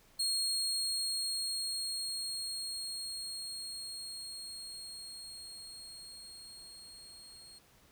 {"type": "tone with level ramp", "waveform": "30% pulse", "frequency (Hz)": 4268, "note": "C8", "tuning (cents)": 34, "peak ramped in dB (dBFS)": [-27, -49], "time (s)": [0.19, 7.59], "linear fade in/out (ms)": 10, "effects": ["pink hiss -64 dBFS RMS until 7.91 s"]}